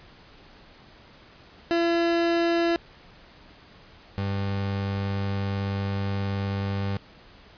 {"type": "tone pair in turn", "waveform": "30% pulse", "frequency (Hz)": [338.5, 98.79], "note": ["E4", "G2"], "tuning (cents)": [46, 14], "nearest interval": "octave + major sixth", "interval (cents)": 2132, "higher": "first", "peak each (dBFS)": [-18, -23], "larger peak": "first", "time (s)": [[1.71, 2.76], [4.18, 6.97]], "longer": "second", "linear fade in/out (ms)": 0, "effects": ["pink hiss -51 dBFS RMS until 7.57 s", "resampled to 11025 Hz"]}